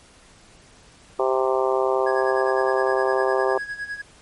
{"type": "harmonic tone", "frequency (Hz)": 130.81, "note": "C3", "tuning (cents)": 0, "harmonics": [3, 4, 5, 6, 7, 8, 9], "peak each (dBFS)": [-22, -24, -26, -28, -29, -30, -31], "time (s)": [1.19, 3.58], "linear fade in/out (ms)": 5}
{"type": "tone with tremolo", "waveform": "triangle", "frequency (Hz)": 1661.2, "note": "G#6", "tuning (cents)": 0, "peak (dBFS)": -24, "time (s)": [2.06, 4.02], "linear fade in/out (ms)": 10, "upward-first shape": "sine", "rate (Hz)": 9.8, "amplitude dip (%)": 75}
{"effects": ["pink hiss -51 dBFS RMS until 4.21 s", "MP3 48 kbps"]}